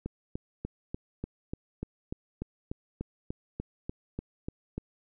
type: click train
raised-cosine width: 3 ms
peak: -21 dBFS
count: 17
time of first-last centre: 0.06-4.78 s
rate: 3.39 Hz
effects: none